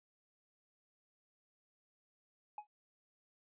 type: tone with exponential decay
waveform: triangle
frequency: 840 Hz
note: G#5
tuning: 19 cents sharp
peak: -36 dBFS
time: 2.58-2.67 s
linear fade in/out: 2 ms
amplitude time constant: 18 ms
effects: tanh soft clip ceiling -33 dBFS + resampled to 8000 Hz